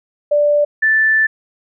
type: tone pair in turn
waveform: sine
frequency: 587.3 / 1759.9 Hz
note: D5 / A6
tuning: 0 / 0 cents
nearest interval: octave + perfect fifth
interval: 1900 cents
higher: second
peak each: -10 dBFS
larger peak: neither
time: 0.31-0.65 / 0.82-1.27 s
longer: second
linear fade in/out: 10 ms
effects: none